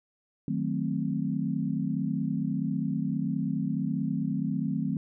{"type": "chord", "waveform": "sine", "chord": "D# diminished seventh", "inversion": "none", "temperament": "equal", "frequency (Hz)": [155.56, 185, 220, 261.6], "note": ["D#3", "F#3", "A3", "C4"], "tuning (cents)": [0, 0, 0, 0], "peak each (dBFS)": -32, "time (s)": [0.48, 4.97], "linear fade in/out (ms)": 2, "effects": []}